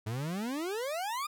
40% pulse exponential sweep, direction up, 103.83 to 1244.5 Hz, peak -32 dBFS, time 0.06-1.27 s, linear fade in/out 10 ms, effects none

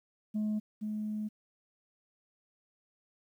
sine tone pair in turn, 213 / 213 Hz, G#3 / G#3, +44 / +44 cents, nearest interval unison, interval 0 cents, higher neither, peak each -27 / -32 dBFS, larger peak first, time 0.34-0.6 / 0.81-1.29 s, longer second, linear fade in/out 20 ms, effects tanh soft clip ceiling -28 dBFS + 11-bit

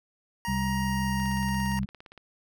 25% pulse tone with pitch glide, 942 to 935.5 Hz, A#5 to A#5, +18 to +6 cents, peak -27 dBFS, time 0.45-1.79 s, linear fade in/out 0 ms, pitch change -12 cents, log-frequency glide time 0.77-1.42 s
harmonic tone, 65.41 Hz, C2, in tune, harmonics 1 / 2 / 3, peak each -34 / -32 / -28 dBFS, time 0.47-1.86 s, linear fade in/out 20 ms
click train, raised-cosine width 0.3 ms, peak -31 dBFS, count 18, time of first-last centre 1.2-2.177 s, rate 17.4 Hz
effects none

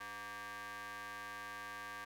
sawtooth ring-modulated tone, 220 Hz, A3, in tune, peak -38 dBFS, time 0-2.05 s, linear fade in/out 10 ms, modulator 1380 Hz, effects none

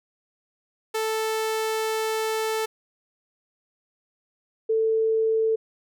sawtooth / sine tone pair in turn, 440 / 444.1 Hz, A4 / A4, 0 / +16 cents, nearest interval unison, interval 16 cents, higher second, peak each -20 / -19 dBFS, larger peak second, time 0.94-2.66 / 4.69-5.56 s, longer first, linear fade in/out 10 ms, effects none

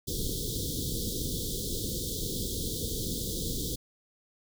pink band-stop noise, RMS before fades -33 dBFS, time 0.07-3.76 s, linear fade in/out 10 ms, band 510 to 3300 Hz, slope 96 dB/octave, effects none

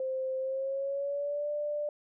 sine tone with pitch glide, 523.3 to 590.8 Hz, C5 to D5, 0 to +10 cents, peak -30 dBFS, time 0-1.89 s, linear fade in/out 2 ms, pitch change +210 cents, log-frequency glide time 0.38-1.5 s, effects none

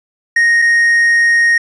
triangle tone pair in turn, 1864.7 / 1864.7 Hz, A#6 / A#6, 0 / 0 cents, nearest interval unison, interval 0 cents, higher neither, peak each -6 dBFS, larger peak neither, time 0.36-0.62 / 0.62-1.58 s, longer second, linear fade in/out 5 ms, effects resampled to 24000 Hz + 8-bit

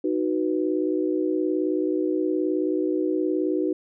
sine chord, B major, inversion first, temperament equal, 311.1 / 370 / 493.9 Hz, D#4 / F#4 / B4, 0 / 0 / 0 cents, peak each -24 / -25 / -30 dBFS, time 0.04-3.73 s, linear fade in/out 5 ms, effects none

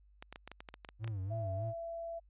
clicks, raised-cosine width 0.3 ms, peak -30 dBFS, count 12, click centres 0.225 / 0.326 / 0.359 / 0.476 / 0.516 / 0.605 / 0.688 / 0.741 / 0.848 / 0.889 / 1.044 / 1.077 s
triangle tone with vibrato, 103.1 Hz, G#2, 12 cents flat, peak -34 dBFS, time 0.99-1.74 s, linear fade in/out 50 ms, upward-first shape sine, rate 3.3 Hz, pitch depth 170 cents each way
sine tone, 670 Hz, E5, 28 cents sharp, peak -39 dBFS, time 1.3-2.2 s, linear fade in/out 20 ms
effects added 50 Hz sine -61 dBFS peak until 2.29 s + resampled to 8000 Hz

